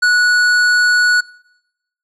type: tone with hard clipping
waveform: sine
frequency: 1468 Hz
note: F#6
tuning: 14 cents flat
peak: -11 dBFS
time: 0.02-1.21 s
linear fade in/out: 10 ms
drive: 16 dB
effects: noise-tail reverb RT60 0.9 s tail -23 dB re dry + low-pass 7000 Hz 12 dB/octave